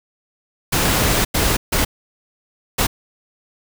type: noise bursts at uneven times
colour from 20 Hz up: pink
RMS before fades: -17 dBFS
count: 4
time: 0.72-1.25 / 1.34-1.57 / 1.72-1.85 / 2.78-2.87 s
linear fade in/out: 10 ms
effects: none